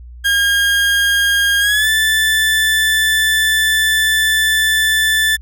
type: tone with pitch glide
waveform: 30% pulse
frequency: 1620 to 1756.4 Hz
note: G#6 to A6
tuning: -43 to -4 cents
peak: -9 dBFS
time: 0.24-5.37 s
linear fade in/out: 20 ms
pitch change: +139 cents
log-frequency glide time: 1.6-1.88 s
effects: added 60 Hz sine -32 dBFS peak until 5.41 s